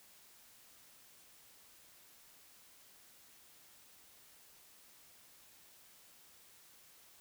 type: silence
effects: white hiss -62 dBFS RMS until 7.2 s